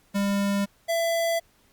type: tone pair in turn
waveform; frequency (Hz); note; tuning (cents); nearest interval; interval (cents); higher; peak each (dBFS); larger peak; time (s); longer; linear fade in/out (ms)
square; 200 / 668.8; G3 / E5; +35 / +25; octave + major sixth; 2090; second; -23; neither; 0.14-0.66 / 0.88-1.4; neither; 20
effects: pink hiss -62 dBFS RMS until 1.72 s + Opus 48 kbps